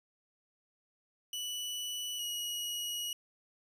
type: tone pair in turn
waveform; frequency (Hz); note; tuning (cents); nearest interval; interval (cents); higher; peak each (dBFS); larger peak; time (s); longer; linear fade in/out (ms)
sawtooth; 2960 / 2904; F#7 / F#7; 0 / -33; unison; 33; first; -33 / -32; second; 1.33-2.19 / 2.19-3.13; second; 2
effects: resampled to 32000 Hz